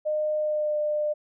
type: tone with pitch glide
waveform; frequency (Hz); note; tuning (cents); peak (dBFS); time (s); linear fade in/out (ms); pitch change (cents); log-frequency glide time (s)
sine; 610 to 600.6; D#5 to D5; -34 to +39; -23; 0.05-1.14; 20; -27; 0.38-0.77
effects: none